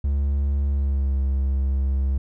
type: tone with pitch glide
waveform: triangle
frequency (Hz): 70.2 to 67.38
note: C#2 to C#2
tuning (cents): +22 to -49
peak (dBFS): -17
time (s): 0.04-2.18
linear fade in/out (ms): 5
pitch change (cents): -71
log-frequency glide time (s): 0.68-1.19
effects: none